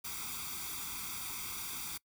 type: noise with comb filter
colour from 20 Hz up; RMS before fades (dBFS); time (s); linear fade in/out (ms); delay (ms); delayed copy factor
white; -41; 0.04-1.98; 10; 0.85; +0.95
effects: noise-tail reverb RT60 0.1 s tail -23 dB re dry